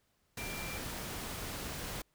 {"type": "tone in noise", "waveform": "sine", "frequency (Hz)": 2363, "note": "D7", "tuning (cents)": 10, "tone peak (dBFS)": -44, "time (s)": [0.38, 0.78], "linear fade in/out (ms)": 5, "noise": "pink", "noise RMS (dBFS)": -41, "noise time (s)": [0.37, 2.02], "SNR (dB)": -6, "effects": ["pink hiss -75 dBFS RMS until 2.14 s"]}